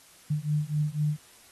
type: beating tone pair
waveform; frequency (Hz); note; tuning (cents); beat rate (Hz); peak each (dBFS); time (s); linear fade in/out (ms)
sine; 148.3 / 152.3; D3 / D#3; +17 / -37; 4; -28; 0.3-1.17; 10
effects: white hiss -55 dBFS RMS until 1.51 s + AAC 32 kbps